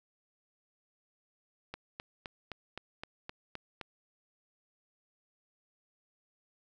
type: click train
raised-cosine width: 0.3 ms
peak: -24 dBFS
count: 9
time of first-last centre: 1.74-3.813 s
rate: 3.86 Hz
effects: none